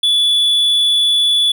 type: tone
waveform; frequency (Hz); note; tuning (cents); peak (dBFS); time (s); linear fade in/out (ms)
triangle; 3441; A7; -39; -9; 0.03-1.52; 5
effects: none